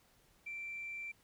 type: tone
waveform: sine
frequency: 2347 Hz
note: D7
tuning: 2 cents flat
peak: -40 dBFS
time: 0.46-1.12 s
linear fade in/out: 10 ms
effects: tanh soft clip ceiling -36 dBFS + pink hiss -69 dBFS RMS until 1.23 s